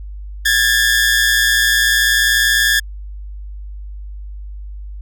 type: tone pair together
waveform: sawtooth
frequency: 1641 / 1761.3 Hz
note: G#6 / A6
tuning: -21 / +1 cents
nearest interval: minor second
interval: 122 cents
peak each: -11 dBFS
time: 0.45-2.8 s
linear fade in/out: 10 ms
effects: added 50 Hz sine -27 dBFS peak until 5.01 s